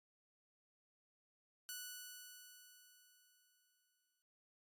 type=tone with exponential decay; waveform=5% pulse; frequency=1480 Hz; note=F#6; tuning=in tune; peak=-33 dBFS; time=1.69-4.22 s; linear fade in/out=0 ms; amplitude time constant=550 ms; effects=noise-tail reverb RT60 0.3 s tail -23 dB re dry + MP3 64 kbps